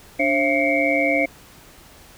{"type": "tone cluster", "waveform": "sine", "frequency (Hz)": [291.1, 537, 674, 2138, 2272], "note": ["D4", "C5", "E5", "C7", "C#7"], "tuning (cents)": [-15, 45, 38, 37, 42], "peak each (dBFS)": -23, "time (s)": [0.19, 1.26], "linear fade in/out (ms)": 10, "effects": ["pink hiss -47 dBFS RMS until 2.17 s"]}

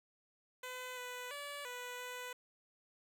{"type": "tone with pitch steps", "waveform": "10% pulse", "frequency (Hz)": [505, 496.6, 575, 493.7, 497.2], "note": ["B4", "B4", "D5", "B4", "B4"], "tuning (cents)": [39, 9, -37, -1, 12], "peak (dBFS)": -35, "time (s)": [0.63, 2.33], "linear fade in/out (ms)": 5, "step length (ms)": 340, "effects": []}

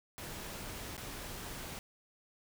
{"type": "noise with dropouts", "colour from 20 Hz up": "pink", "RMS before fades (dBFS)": -44, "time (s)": [0.18, 1.79], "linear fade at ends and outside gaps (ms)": 0, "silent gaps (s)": [0.967, 0.978], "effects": []}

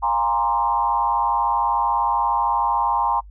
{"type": "tone with frequency modulation", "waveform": "sine", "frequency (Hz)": 932.3, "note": "A#5", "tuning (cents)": 0, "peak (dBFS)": -17, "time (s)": [0.02, 3.21], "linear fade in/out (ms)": 20, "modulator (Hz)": 113, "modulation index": 1.3, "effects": ["noise-tail reverb RT60 0.1 s tail -26 dB re dry", "added 50 Hz sine -39 dBFS peak until 3.3 s"]}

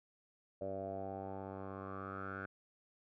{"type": "tone with low-pass filter sweep", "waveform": "10% pulse", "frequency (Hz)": 96.7, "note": "G2", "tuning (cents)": -23, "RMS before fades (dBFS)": -44, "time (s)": [0.61, 2.46], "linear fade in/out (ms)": 5, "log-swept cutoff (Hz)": [590, 1500], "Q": 7.1, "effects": []}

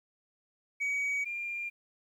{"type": "tone pair in turn", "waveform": "sine", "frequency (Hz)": [2263, 2395], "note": ["C#7", "D7"], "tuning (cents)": [35, 33], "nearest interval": "minor second", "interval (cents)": 98, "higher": "second", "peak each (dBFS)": [-26, -33], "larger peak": "first", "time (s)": [[0.8, 1.25], [1.25, 1.7]], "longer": "neither", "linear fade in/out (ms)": 20, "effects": ["tanh soft clip ceiling -28 dBFS", "11-bit"]}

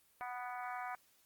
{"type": "harmonic tone with a mistuned harmonic", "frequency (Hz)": 246.9, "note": "B3", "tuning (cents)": 0, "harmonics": [3, 4, 5, 6, 7, 8, 9], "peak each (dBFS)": [-43, -47, -47, -49, -54, -55, -53], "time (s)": [0.21, 0.95], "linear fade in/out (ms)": 0, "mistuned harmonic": 9, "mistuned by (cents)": 18, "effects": ["white hiss -70 dBFS RMS until 1.25 s", "Opus 32 kbps"]}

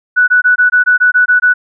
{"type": "tone bursts", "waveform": "sine", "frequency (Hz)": 1480, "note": "F#6", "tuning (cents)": 0, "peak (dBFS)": -5, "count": 10, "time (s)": [0.16, 1.54], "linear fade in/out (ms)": 20, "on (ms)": 120, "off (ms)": 20, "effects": []}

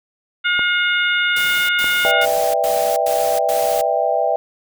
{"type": "harmonic tone", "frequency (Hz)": 716, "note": "F5", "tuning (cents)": 43, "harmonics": [2, 3, 4, 5], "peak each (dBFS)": [-17, -21, -23, -25], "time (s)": [0.44, 2.26], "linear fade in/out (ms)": 20}
{"type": "clicks", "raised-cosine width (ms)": 1, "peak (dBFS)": -14, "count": 2, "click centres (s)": [0.593, 1.843]}
{"type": "noise bursts", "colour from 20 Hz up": "white", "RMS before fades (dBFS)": -28, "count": 6, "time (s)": [1.36, 3.815], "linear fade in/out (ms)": 5, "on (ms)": 330, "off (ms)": 95}
{"type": "chord", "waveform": "sine", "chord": "E minor seventh", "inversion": "second", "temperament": "just", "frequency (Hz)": [494.4, 593.3, 659.3, 791.1], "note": ["B4", "D5", "E5", "G5"], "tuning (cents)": [2, 18, 0, 16], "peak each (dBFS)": [-23, -21, -19, -20], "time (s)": [2.05, 4.36], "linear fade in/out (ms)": 0}
{"effects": []}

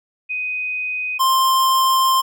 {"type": "tone pair in turn", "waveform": ["sine", "square"], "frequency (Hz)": [2500, 1051.1], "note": ["D#7", "C6"], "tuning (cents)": [8, 8], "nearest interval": "octave + minor third", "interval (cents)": 1500, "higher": "first", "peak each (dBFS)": [-21, -14], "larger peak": "second", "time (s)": [[0.29, 1.19], [1.19, 2.22]], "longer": "second", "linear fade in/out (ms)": 20, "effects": []}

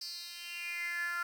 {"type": "tone with high-pass filter sweep", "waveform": "10% pulse", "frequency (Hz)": 346.5, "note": "F4", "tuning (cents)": -14, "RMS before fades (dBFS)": -39, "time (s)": [0.01, 1.23], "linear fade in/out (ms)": 5, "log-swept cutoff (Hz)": [4800, 1400], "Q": 7.1, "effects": ["10-bit"]}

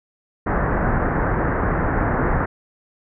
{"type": "low-pass noise", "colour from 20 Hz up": "pink", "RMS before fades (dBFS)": -20, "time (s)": [0.46, 2.46], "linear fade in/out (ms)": 10, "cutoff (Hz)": 1800, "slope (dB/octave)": 48, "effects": []}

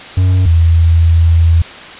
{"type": "tone pair in turn", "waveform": ["triangle", "sine"], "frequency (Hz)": [92.5, 82.85], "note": ["F#2", "E2"], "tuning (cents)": [0, 9], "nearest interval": "major second", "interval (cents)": 191, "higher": "first", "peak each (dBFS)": -5, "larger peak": "neither", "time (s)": [[0.17, 0.46], [0.46, 1.62]], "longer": "second", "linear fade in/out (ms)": 5, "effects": ["white hiss -30 dBFS RMS until 1.99 s", "resampled to 8000 Hz"]}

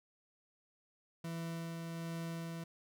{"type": "tone with tremolo", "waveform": "40% pulse", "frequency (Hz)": 166.1, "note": "E3", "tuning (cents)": 13, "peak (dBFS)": -38, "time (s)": [1.24, 2.64], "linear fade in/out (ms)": 5, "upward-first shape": "sine", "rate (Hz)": 1.3, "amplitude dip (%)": 25, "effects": []}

